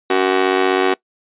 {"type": "tone with amplitude modulation", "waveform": "sawtooth", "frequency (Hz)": 375.2, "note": "F#4", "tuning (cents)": 24, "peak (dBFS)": -5, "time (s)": [0.1, 0.94], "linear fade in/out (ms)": 5, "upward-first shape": "sine", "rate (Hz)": 95.8, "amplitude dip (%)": 95, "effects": ["noise-tail reverb RT60 0.1 s tail -22 dB re dry", "resampled to 8000 Hz"]}